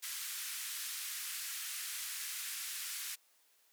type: band-pass noise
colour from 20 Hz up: white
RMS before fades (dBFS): -42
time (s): 0.02-3.16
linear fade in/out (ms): 20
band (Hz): 1400 to 14000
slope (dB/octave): 24
effects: white hiss -70 dBFS RMS until 3.72 s + high-pass 400 Hz 12 dB/octave

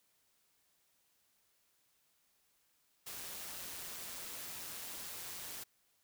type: noise with amplitude modulation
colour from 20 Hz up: white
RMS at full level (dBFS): -44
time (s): 3.06-5.64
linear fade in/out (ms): 10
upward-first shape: sine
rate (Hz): 175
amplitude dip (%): 40
effects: white hiss -75 dBFS RMS until 6.03 s

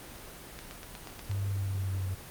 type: click train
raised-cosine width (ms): 0.2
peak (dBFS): -25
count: 7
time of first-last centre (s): 0.59-1.314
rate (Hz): 8.29
type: tone with pitch glide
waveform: sine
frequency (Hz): 98.8 to 94.39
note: G2 to F#2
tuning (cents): +14 to +35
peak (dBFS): -29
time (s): 1.29-2.15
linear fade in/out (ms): 10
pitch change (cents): -79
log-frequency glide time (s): 1.51-1.99
effects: pink hiss -46 dBFS RMS until 2.3 s + Opus 24 kbps

